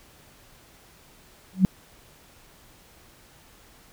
sine tone with exponential growth, 187.9 Hz, F#3, 27 cents sharp, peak -9 dBFS, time 1.53-1.65 s, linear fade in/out 0 ms, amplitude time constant 24 ms, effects pink hiss -54 dBFS RMS until 3.92 s

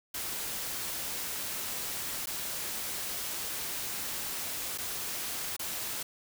white noise with dropouts, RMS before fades -36 dBFS, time 0.14-6.03 s, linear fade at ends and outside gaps 5 ms, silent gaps 2.259-2.27 / 4.777-4.783 / 5.566-5.593 s, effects none

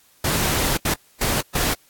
pink noise bursts at uneven times, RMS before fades -21 dBFS, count 4, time 0.24-0.77 / 0.85-0.94 / 1.21-1.41 / 1.55-1.74 s, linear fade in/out 5 ms, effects white hiss -56 dBFS RMS until 1.89 s + AAC 64 kbps

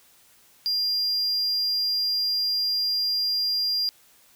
triangle tone, 4800 Hz, D8, 37 cents sharp, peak -21 dBFS, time 0.66-3.89 s, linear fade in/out 0 ms, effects white hiss -57 dBFS RMS until 4.35 s

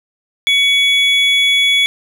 triangle tone pair together, 2250 / 3396 Hz, C#7 / G#7, +25 / +38 cents, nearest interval perfect fifth, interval 713 cents, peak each -11 dBFS, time 0.47-1.86 s, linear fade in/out 0 ms, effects none

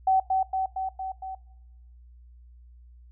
sine tone with echo, 761 Hz, F#5, 48 cents sharp, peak -18 dBFS, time 0.07-0.2 s, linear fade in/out 5 ms, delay 230 ms, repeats 5, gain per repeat -3 dB, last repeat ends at 1.35 s, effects noise-tail reverb RT60 0.9 s tail -22 dB re dry + added 60 Hz sine -48 dBFS peak until 3.11 s

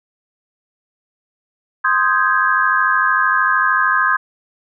sine chord, Ab major seventh, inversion first, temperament equal, 1046.5 / 1244.5 / 1568 / 1661.2 Hz, C6 / Eb6 / G6 / Ab6, 0 / 0 / 0 / 0 cents, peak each -18 dBFS, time 1.84-4.17 s, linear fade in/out 10 ms, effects none

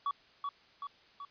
triangle tone with echo, 1132 Hz, C#6, 36 cents sharp, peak -28 dBFS, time 0.06-0.11 s, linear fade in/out 2 ms, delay 380 ms, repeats 3, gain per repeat -4 dB, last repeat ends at 1.25 s, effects white hiss -62 dBFS RMS until 1.3 s + resampled to 11025 Hz

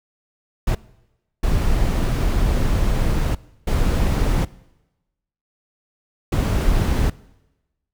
brown noise bursts at uneven times, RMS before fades -18 dBFS, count 4, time 0.67-0.75 / 1.43-3.35 / 3.67-4.45 / 6.32-7.1 s, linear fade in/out 5 ms, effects noise-tail reverb RT60 1.0 s tail -21 dB re dry

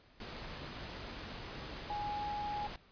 sine tone in noise, 830.6 Hz, G#5, in tune, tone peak -36 dBFS, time 1.9-2.67 s, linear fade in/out 2 ms, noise pink, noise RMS -45 dBFS, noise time 0.2-2.76 s, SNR +6 dB, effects pink hiss -64 dBFS RMS until 2.91 s + resampled to 11025 Hz

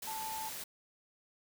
sine tone in noise, 880 Hz, A5, in tune, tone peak -39 dBFS, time 0.07-0.49 s, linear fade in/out 5 ms, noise white, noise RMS -43 dBFS, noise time 0.02-0.64 s, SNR +1 dB, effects none

